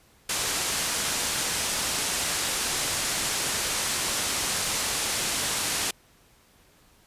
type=low-pass noise; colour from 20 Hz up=white; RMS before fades=-28 dBFS; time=0.29-5.91 s; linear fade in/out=5 ms; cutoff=9900 Hz; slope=24 dB/octave; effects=pink hiss -59 dBFS RMS until 7.06 s + resampled to 32000 Hz